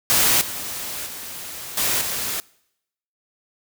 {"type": "noise with level steps", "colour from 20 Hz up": "white", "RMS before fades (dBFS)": [-17, -30, -34, -21, -26], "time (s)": [0.1, 2.4], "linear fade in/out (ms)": 0, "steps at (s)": [0.41, 1.06, 1.77, 2.01], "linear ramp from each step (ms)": 5, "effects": ["noise-tail reverb RT60 0.8 s tail -24 dB re dry"]}